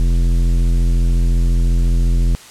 triangle tone with tanh clipping, 42.82 Hz, F1, 33 cents flat, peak -13 dBFS, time 0-2.35 s, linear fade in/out 0 ms, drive 18 dB, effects white hiss -39 dBFS RMS until 2.5 s + low-pass 9000 Hz 12 dB/octave

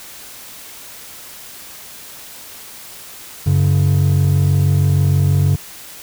triangle tone pair together, 95.7 / 141.98 Hz, G2 / C#3, -41 / +42 cents, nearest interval perfect fifth, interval 683 cents, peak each -11 dBFS, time 3.46-5.56 s, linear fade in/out 10 ms, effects tanh soft clip ceiling -4 dBFS + white hiss -36 dBFS RMS until 6.02 s

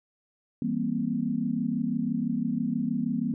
sine chord, C dominant seventh, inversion first, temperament just, 163.52 / 196.22 / 235.5 / 261.6 Hz, E3 / G3 / Bb3 / C4, -14 / +2 / +18 / 0 cents, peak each -34 / -32 / -28 / -32 dBFS, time 0.62-3.34 s, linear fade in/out 2 ms, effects none

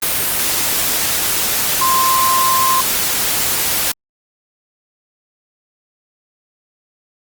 sine tone in noise, 1046.5 Hz, C6, in tune, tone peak -13 dBFS, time 1.81-2.81 s, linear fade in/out 5 ms, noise white, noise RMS -17 dBFS, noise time 0.02-3.92 s, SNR +1 dB, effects Opus 32 kbps

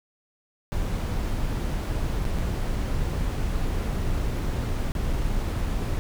brown noise with dropouts, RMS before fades -26 dBFS, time 0.72-5.99 s, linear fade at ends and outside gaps 0 ms, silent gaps 2.246-2.252 / 2.387-2.393 / 4.92-4.951 / 5.128-5.132 s, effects none

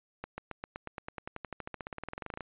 accelerating click train, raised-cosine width 0.5 ms, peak -23 dBFS, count 30, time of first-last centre 0.24-2.407 s, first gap 140 ms, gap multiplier 0.95, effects resampled to 8000 Hz

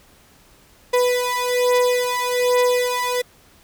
35% pulse beating tone pair, 493.9 / 495.1 Hz, B4 / B4, 0 / +4 cents, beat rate 1.2 Hz, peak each -18 dBFS, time 0.93-3.22 s, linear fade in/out 10 ms, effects pink hiss -52 dBFS RMS until 3.63 s

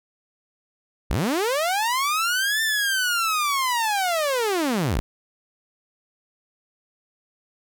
sawtooth linear two-way sweep, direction up then down, 33.68 to 1796 to 33.68 Hz, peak -17 dBFS, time 1.1-5 s, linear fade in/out 0 ms, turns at 2.62 s, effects none

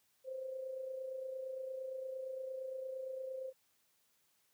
sine tone with amplitude modulation, 523.3 Hz, C5, in tune, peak -38 dBFS, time 0.24-3.53 s, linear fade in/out 50 ms, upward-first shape sine, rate 28.7 Hz, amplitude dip 50%, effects white hiss -75 dBFS RMS until 4.53 s + high-pass 60 Hz 12 dB/octave

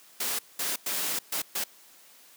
white noise bursts at uneven times, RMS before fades -30 dBFS, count 5, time 0.2-0.39 / 0.59-0.76 / 0.86-1.19 / 1.32-1.42 / 1.55-1.64 s, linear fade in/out 5 ms, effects white hiss -55 dBFS RMS until 2.36 s + high-pass 200 Hz 12 dB/octave

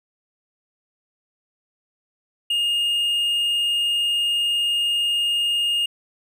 triangle tone, 2839 Hz, F7, 28 cents sharp, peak -17 dBFS, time 2.5-5.86 s, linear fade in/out 5 ms, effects none

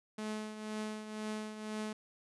sawtooth tone with tremolo, 214.8 Hz, A3, 41 cents flat, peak -32 dBFS, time 0.18-1.93 s, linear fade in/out 5 ms, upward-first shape triangle, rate 2 Hz, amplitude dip 65%, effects resampled to 24000 Hz

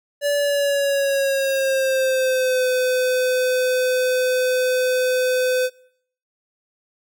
square tone with pitch glide, 576 to 507.3 Hz, D5 to B4, -34 to +46 cents, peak -18 dBFS, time 0.21-5.7 s, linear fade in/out 50 ms, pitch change -220 cents, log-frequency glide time 0.36-2.67 s, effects noise-tail reverb RT60 0.6 s tail -21 dB re dry

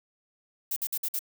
violet noise bursts, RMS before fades -30 dBFS, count 5, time 0.71-1.192 s, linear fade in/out 5 ms, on 54 ms, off 53 ms, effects none

